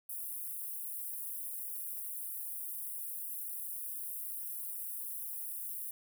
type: high-pass noise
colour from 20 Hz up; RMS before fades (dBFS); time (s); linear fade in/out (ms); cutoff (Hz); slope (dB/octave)
white; -41; 0.09-5.91; 5; 9600; 48
effects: none

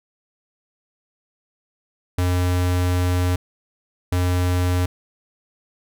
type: tone bursts at uneven times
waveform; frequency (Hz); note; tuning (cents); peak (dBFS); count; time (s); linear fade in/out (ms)
square; 90; F#2; -47; -18; 2; 2.18-3.36 / 4.12-4.86; 5
effects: none

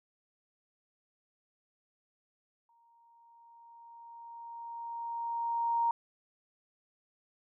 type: tone with exponential growth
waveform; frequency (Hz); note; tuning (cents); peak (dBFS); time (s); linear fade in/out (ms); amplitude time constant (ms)
sine; 932.3; A#5; 0; -25; 2.69-5.91; 2; 700
effects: none

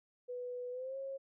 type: tone with pitch glide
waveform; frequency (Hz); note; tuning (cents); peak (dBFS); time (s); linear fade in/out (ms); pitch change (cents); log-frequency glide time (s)
sine; 493.9 to 541.7; B4 to C#5; 0 to -40; -39; 0.28-1.18; 20; +160; 0.71-0.97
effects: none

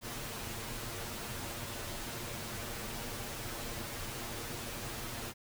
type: noise with comb filter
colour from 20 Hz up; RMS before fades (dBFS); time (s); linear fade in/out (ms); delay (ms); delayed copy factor
pink; -41; 0.01-5.34; 50; 8.6; +0.7
effects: none

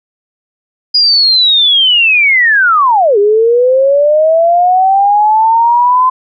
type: linear two-way sweep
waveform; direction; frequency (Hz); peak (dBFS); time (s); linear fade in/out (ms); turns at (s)
sine; down then up; 4928 to 399.5 to 1031; -5; 0.94-6.1; 10; 3.18
effects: none

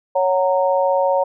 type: chord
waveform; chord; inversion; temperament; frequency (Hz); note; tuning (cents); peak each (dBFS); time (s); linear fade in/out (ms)
sine; F# major; second; just; 555 / 740 / 925; C#5 / F#5 / A#5; +2 / 0 / -14; -16 / -22 / -20; 0.15-1.24; 10
effects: none

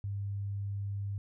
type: tone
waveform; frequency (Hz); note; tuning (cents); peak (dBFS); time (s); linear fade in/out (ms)
sine; 100; G2; +35; -33; 0.04-1.18; 0
effects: none

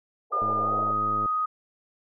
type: band-pass noise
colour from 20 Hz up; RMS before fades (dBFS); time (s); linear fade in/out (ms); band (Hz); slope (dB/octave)
pink; -36; 0.3-0.94; 50; 420 to 770; 48
type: tone with pitch glide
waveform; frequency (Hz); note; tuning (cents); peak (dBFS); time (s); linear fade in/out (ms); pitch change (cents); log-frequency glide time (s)
sine; 1210 to 1249.8; D#6 to D#6; -49 to +7; -23; 0.32-1.46; 10; +56; 0.61-0.73
type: click train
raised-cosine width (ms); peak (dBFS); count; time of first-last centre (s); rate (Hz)
2; -24; 89; 0.42-1.258; 105
effects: none

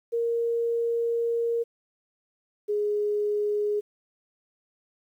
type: tone pair in turn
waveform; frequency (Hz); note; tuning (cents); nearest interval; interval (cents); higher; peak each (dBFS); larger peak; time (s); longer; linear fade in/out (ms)
sine; 466.2 / 416.2; A#4 / G#4; 0 / +4; major second; 196; first; -23; neither; 0.12-1.64 / 2.68-3.81; first; 20
effects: 10-bit

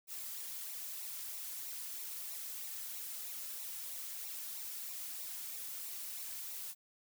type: noise with flanger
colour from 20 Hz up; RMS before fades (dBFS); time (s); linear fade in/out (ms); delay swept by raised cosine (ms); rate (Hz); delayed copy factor
blue; -44; 0.07-6.75; 50; 0.61 to 2.61; 3.1; -0.55
effects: none

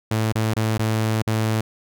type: tone with dropouts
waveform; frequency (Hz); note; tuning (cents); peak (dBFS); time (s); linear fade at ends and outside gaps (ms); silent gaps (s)
sawtooth; 110; A2; 0; -15; 0.11-1.61; 5; 0.324-0.354 / 0.538-0.565 / 0.779-0.793 / 1.222-1.27
effects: none

